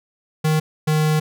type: tone pair in turn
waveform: square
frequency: 155.56 / 154.4 Hz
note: D#3 / D#3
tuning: 0 / -13 cents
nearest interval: unison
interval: 13 cents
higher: first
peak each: -16 dBFS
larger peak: neither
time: 0.44-0.6 / 0.87-1.2 s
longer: second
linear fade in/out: 10 ms
effects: none